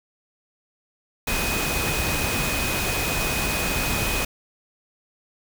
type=tone in noise; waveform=sine; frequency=2503 Hz; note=D#7; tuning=10 cents sharp; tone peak=-29 dBFS; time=1.27-4.25 s; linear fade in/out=5 ms; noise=pink; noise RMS=-25 dBFS; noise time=1.27-4.25 s; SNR=-7 dB; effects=none